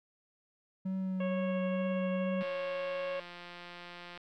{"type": "tone with vibrato", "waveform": "triangle", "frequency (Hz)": 188.2, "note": "F#3", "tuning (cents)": 30, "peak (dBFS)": -30, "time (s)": [0.85, 2.43], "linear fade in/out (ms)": 10, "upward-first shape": "triangle", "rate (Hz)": 2.2, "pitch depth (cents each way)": 16}
{"type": "harmonic tone", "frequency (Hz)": 550, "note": "C#5", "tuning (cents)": -14, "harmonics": [1, 2, 3, 4, 5, 6], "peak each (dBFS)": [-34, -45, -49, -50, -48, -57], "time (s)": [1.2, 3.2], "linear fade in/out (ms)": 5}
{"type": "click train", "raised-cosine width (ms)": 0.3, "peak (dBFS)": -31, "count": 310, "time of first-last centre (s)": [2.41, 4.176], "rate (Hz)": 175}
{"effects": []}